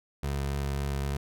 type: tone with vibrato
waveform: 25% pulse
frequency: 69.7 Hz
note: C#2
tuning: 10 cents sharp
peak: -25 dBFS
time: 0.23-1.17 s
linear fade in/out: 5 ms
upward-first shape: sine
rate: 3.7 Hz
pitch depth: 12 cents each way
effects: none